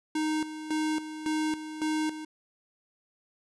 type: tone with tremolo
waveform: square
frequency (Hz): 310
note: D#4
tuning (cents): -6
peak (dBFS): -27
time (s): 0.15-2.25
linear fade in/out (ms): 5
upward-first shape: square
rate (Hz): 1.8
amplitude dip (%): 70
effects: resampled to 24000 Hz